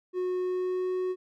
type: tone with pitch glide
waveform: triangle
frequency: 365 to 368.4 Hz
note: F#4 to F#4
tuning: -24 to -7 cents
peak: -25 dBFS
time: 0.13-1.16 s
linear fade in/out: 50 ms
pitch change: +17 cents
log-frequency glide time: 0.39-0.93 s
effects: none